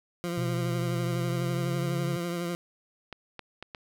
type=tone with vibrato; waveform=20% pulse; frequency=172.8 Hz; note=F3; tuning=18 cents flat; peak=-25 dBFS; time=0.24-2.55 s; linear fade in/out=0 ms; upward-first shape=triangle; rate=12 Hz; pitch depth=38 cents each way
type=tone with pitch glide; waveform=triangle; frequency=125 to 138.7 Hz; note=B2 to C#3; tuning=+21 to +1 cents; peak=-27 dBFS; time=0.37-2.17 s; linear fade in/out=10 ms; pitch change=+180 cents; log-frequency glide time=1.07-1.98 s
type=clicks; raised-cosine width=0.3 ms; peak=-23 dBFS; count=4; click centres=3.127 / 3.393 / 3.626 / 3.748 s
effects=none